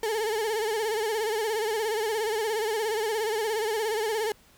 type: tone with vibrato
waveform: 35% pulse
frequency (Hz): 436.1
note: A4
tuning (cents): -15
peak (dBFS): -24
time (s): 0.03-4.32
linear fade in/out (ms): 2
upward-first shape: sine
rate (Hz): 17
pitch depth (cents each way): 89
effects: pink hiss -58 dBFS RMS until 4.57 s